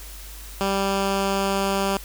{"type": "tone with low-pass filter sweep", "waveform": "10% pulse", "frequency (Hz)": 196, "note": "G3", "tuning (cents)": 0, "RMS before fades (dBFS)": -23, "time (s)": [0.61, 1.97], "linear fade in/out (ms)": 0, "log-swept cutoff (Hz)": [7300, 11000], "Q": 0.76, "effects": ["added 50 Hz sine -38 dBFS peak until 2.04 s", "white hiss -42 dBFS RMS until 2.04 s"]}